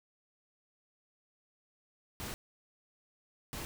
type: noise bursts at uneven times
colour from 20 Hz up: pink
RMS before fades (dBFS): -41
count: 2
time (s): 2.2-2.34 / 3.53-3.65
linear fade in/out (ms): 0
effects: none